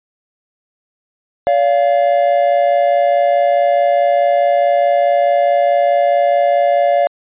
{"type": "tone pair together", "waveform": "triangle", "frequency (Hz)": [571, 695.7], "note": ["D5", "F5"], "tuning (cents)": [-49, -7], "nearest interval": "minor third", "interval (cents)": 342, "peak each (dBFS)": -11, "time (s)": [1.47, 7.07], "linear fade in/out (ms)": 0, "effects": ["resampled to 8000 Hz"]}